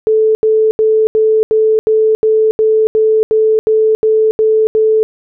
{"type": "tone bursts", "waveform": "sine", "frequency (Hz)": 437, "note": "A4", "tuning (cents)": -12, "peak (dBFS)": -7, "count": 14, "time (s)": [0.07, 5.03], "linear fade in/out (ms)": 0, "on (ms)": 280, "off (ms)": 80, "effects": []}